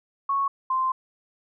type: tone pair in turn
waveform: sine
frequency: 1105 / 1043 Hz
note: C#6 / C6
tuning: -6 / -6 cents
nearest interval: minor second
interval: 100 cents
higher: first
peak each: -21 dBFS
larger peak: neither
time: 0.29-0.48 / 0.7-0.92 s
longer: second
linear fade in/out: 5 ms
effects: none